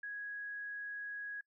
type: tone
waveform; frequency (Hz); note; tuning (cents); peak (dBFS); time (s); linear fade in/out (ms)
sine; 1661.2; G#6; 0; -40; 0.03-1.41; 5
effects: noise-tail reverb RT60 0.1 s tail -23 dB re dry